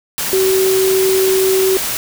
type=tone in noise; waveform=sine; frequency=380 Hz; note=F#4; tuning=46 cents sharp; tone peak=-11 dBFS; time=0.33-1.77 s; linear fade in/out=0 ms; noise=white; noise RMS=-20 dBFS; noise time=0.18-1.97 s; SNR=+6 dB; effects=none